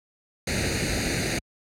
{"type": "noise with comb filter", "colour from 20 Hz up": "pink", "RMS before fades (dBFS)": -25, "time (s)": [0.47, 1.39], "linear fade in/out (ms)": 5, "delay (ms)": 0.46, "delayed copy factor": 0.85, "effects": ["high-pass 60 Hz 12 dB/octave", "low-pass 9000 Hz 12 dB/octave"]}